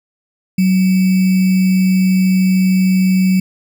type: tone with sample-and-hold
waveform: sine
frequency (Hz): 186.9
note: F#3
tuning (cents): +18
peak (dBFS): -9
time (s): 0.58-3.4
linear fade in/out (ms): 5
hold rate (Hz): 2450
effects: none